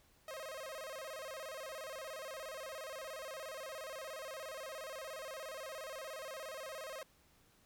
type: tone with vibrato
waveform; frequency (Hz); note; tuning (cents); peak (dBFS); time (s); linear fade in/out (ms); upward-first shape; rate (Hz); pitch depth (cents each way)
sawtooth; 580; D5; -22; -40; 0.28-7.03; 2; square; 17; 150
effects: pink hiss -69 dBFS RMS until 7.65 s